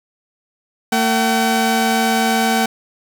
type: tone pair together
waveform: sawtooth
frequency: 226 / 760.9 Hz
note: A3 / F#5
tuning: +47 / +48 cents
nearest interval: octave + major sixth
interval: 2101 cents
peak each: -13 dBFS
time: 0.92-2.66 s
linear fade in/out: 5 ms
effects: none